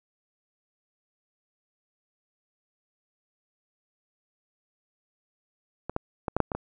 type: clicks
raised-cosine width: 1 ms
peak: -18 / -13 / -14 / -10 / -6 / -16 / -17 dBFS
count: 7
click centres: 5.896 / 5.964 / 6.282 / 6.366 / 6.403 / 6.518 / 6.55 s
effects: none